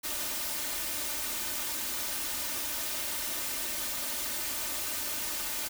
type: noise with comb filter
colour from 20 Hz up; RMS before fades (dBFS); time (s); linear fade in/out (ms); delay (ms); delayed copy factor
white; -34; 0.03-5.69; 20; 3.3; +0.7
effects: none